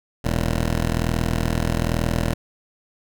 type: tone pair together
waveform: 10% pulse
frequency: 41.14 / 115.1 Hz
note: E1 / A#2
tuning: -3 / -22 cents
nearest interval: octave + tritone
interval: 1781 cents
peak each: -12 / -21 dBFS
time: 0.24-2.34 s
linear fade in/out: 10 ms
effects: none